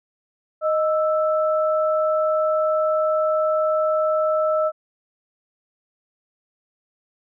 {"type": "tone pair together", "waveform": "sine", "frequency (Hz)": [622.2, 1318.5], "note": ["D#5", "E6"], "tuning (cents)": [0, 0], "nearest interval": "octave + minor second", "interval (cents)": 1300, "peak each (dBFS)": [-18, -24], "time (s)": [0.61, 4.72], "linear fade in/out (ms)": 50, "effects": []}